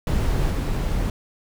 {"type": "noise with level steps", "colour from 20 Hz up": "brown", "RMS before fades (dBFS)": [-21, -23], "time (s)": [0.07, 1.1], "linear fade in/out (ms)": 2, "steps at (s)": 0.5, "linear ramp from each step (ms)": 10, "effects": []}